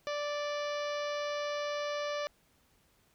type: harmonic tone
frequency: 586 Hz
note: D5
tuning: 4 cents flat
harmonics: 1 / 2 / 3 / 4 / 5 / 6 / 7 / 8 / 9 / 10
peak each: -34 / -40 / -44 / -46 / -48 / -50 / -51 / -52 / -53 / -54 dBFS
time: 0.07-2.27 s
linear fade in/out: 0 ms
effects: pink hiss -69 dBFS RMS until 3.14 s